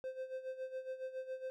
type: tone with tremolo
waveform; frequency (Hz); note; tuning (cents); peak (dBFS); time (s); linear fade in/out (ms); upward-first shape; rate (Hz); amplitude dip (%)
triangle; 520; C5; -11; -36; 0.04-1.5; 0; sine; 7.2; 75
effects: none